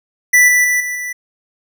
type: tone with level steps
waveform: square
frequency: 1975.5 Hz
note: B6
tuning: in tune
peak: -7 / -10 / -13 / -20 / -22 dBFS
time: 0.33-1.13 s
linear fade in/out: 10 ms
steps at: 0.48 / 0.64 / 0.8 / 0.95 s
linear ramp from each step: 5 ms
effects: none